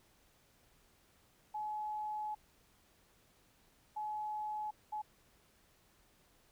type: tone bursts at uneven times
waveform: sine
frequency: 850 Hz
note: G#5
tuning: 40 cents sharp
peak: -37 dBFS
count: 3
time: 1.54-2.35 / 3.96-4.71 / 4.92-5.02 s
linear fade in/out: 10 ms
effects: pink hiss -69 dBFS RMS until 6.51 s